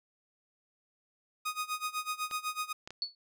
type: tone with tremolo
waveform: sawtooth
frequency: 1244.5 Hz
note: D#6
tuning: in tune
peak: -27 dBFS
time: 1.45-2.73 s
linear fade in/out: 10 ms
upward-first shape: sine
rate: 8 Hz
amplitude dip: 90%
type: clicks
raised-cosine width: 0.2 ms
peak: -26 dBFS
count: 3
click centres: 2.312 / 2.875 / 2.906 s
type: tone with exponential decay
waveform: sine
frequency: 4435 Hz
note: C#8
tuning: in tune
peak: -27 dBFS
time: 3.02-3.15 s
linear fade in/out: 1 ms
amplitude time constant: 28 ms
effects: none